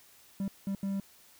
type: tone bursts at uneven times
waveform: triangle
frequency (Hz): 196.2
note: G3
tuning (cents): +2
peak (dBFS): -28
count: 3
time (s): 0.4-0.48 / 0.67-0.75 / 0.83-1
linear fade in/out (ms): 2
effects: white hiss -59 dBFS RMS until 1.39 s